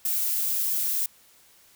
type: noise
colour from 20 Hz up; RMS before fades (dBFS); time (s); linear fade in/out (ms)
violet; -26; 0.05-1.06; 2
effects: white hiss -57 dBFS RMS until 1.75 s